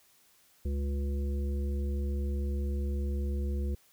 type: harmonic tone with a mistuned harmonic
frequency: 70 Hz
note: C#2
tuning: 18 cents sharp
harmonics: 1 / 3 / 5 / 7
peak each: -29 / -40 / -43 / -47 dBFS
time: 0.65-3.75 s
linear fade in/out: 5 ms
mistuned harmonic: 5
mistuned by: +32 cents
effects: white hiss -64 dBFS RMS until 3.92 s